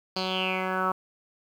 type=tone with low-pass filter sweep; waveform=10% pulse; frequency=186.8 Hz; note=F#3; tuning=17 cents sharp; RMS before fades=-28 dBFS; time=0.16-0.92 s; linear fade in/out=5 ms; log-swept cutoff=4500 to 1200 Hz; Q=6.9; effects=9-bit